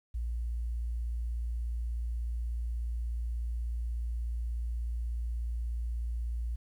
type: tone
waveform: sine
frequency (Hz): 58.27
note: A#1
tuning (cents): 0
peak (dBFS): -31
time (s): 0.14-6.56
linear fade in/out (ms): 10
effects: 11-bit